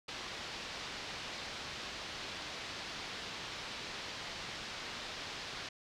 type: low-pass noise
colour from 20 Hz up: white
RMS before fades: -44 dBFS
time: 0.08-5.69 s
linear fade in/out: 5 ms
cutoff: 4800 Hz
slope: 24 dB/octave
effects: none